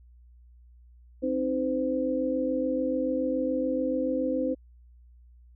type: tone cluster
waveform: sine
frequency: 263.3 / 310.3 / 513 Hz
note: C4 / D#4 / C5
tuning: +11 / -5 / -34 cents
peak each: -29 / -31 / -28 dBFS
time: 1.22-4.55 s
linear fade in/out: 20 ms
effects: added 60 Hz sine -51 dBFS peak until 5.55 s